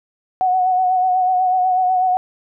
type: tone with vibrato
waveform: sine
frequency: 739 Hz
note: F#5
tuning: 2 cents flat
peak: -13 dBFS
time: 0.41-2.17 s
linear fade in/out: 0 ms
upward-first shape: sine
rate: 8.1 Hz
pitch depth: 32 cents each way
effects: none